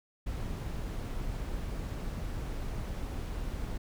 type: noise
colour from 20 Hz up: brown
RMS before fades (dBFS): -36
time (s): 0.26-3.78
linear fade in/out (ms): 10
effects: none